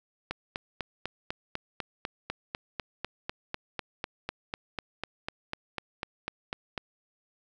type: click train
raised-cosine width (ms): 0.3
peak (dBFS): -16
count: 27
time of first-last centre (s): 0.31-6.778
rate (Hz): 4.02
effects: none